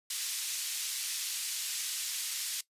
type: band-pass noise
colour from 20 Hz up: white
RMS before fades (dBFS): -36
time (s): 0.1-2.61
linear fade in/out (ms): 5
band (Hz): 2900 to 9400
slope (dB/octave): 12
effects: noise-tail reverb RT60 0.1 s tail -18 dB re dry + resampled to 32000 Hz